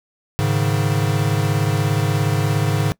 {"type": "chord", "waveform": "square", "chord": "Ab suspended fourth", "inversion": "none", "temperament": "equal with one note detuned", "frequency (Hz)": [105.03, 138.59, 155.56], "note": ["Ab2", "Db3", "Eb3"], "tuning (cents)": [20, 0, 0], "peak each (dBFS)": [-21, -21, -23], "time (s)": [0.39, 2.92], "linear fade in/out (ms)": 0, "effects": ["noise-tail reverb RT60 0.1 s tail -22 dB re dry"]}